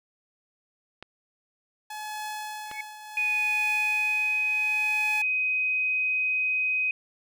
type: clicks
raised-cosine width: 0.3 ms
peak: -24 / -22 dBFS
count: 2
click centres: 1.026 / 2.714 s
type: tone with tremolo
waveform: sawtooth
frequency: 852 Hz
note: G#5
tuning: 44 cents sharp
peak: -28 dBFS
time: 1.9-5.22 s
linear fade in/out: 5 ms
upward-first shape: triangle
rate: 0.69 Hz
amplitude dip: 70%
type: tone with exponential growth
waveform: sine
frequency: 2217 Hz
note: C#7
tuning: in tune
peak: -28 dBFS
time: 2.65-2.81 s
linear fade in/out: 5 ms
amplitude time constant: 33 ms
type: tone with pitch glide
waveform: sine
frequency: 2486 to 2515 Hz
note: D#7 to D#7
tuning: -2 to +18 cents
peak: -23 dBFS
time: 3.17-6.91 s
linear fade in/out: 2 ms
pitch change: +20 cents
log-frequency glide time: 3.51-4.37 s
effects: none